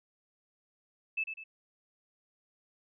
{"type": "tone with echo", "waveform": "sine", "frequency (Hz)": 2623, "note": "E7", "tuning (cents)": -9, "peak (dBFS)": -29, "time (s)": [1.17, 1.24], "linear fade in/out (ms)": 10, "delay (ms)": 100, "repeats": 2, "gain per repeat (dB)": -7, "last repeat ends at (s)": 1.44, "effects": []}